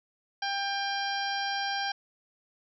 harmonic tone with a mistuned harmonic, 795 Hz, G5, 24 cents sharp, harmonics 1 / 2 / 3 / 4 / 5 / 6 / 7, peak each -32 / -34 / -42 / -38 / -43 / -39 / -40 dBFS, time 0.42-1.92 s, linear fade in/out 5 ms, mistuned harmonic 5, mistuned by +35 cents, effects none

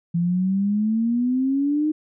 sine exponential sweep, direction up, 168.2 to 311.1 Hz, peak -18 dBFS, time 0.14-1.92 s, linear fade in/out 10 ms, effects none

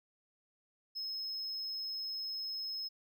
triangle tone, 5170 Hz, E8, 34 cents flat, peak -36 dBFS, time 0.95-2.89 s, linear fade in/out 20 ms, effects none

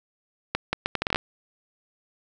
accelerating click train, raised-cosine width 0.3 ms, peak -7 dBFS, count 10, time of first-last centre 0.55-1.159 s, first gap 180 ms, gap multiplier 0.72, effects none

